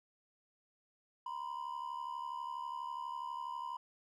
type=ring-modulated tone; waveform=triangle; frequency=987.8 Hz; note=B5; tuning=in tune; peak=-34 dBFS; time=1.26-3.77 s; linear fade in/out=2 ms; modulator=36.1 Hz; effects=tanh soft clip ceiling -30 dBFS